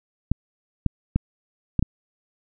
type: clicks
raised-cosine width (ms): 5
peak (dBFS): -7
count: 5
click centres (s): 0.316 / 0.863 / 1.16 / 1.793 / 1.826
effects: none